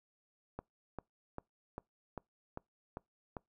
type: click train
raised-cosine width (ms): 1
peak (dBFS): -27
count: 8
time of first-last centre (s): 0.59-3.368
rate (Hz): 2.52
effects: noise-tail reverb RT60 0.2 s tail -26 dB re dry